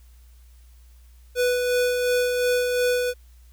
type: tone with tremolo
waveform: square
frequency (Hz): 493.9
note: B4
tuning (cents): 0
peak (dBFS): -19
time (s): 1.35-3.14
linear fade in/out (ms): 50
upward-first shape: sine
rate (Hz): 2.8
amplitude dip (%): 35
effects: added 60 Hz sine -47 dBFS peak until 3.52 s + white hiss -62 dBFS RMS until 3.52 s